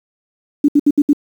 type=tone bursts; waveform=sine; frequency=290 Hz; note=D4; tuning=22 cents flat; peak=-7 dBFS; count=5; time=0.64-1.132 s; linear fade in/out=5 ms; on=44 ms; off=68 ms; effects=7-bit